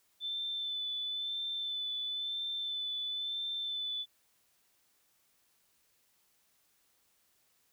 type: tone with vibrato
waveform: sine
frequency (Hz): 3520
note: A7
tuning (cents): 0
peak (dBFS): -34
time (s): 0.2-4.06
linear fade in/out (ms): 50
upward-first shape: sine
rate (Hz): 0.99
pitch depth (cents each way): 21
effects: white hiss -72 dBFS RMS until 7.72 s